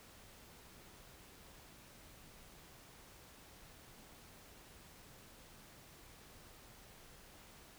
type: silence
effects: pink hiss -59 dBFS RMS until 7.78 s